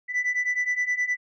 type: beating tone pair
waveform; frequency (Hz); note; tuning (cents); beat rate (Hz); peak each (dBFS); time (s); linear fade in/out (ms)
sine; 1978 / 1987.6; B6 / B6; +2 / +11; 9.6; -25 / -23; 0.08-1.17; 50
effects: tanh soft clip ceiling -20 dBFS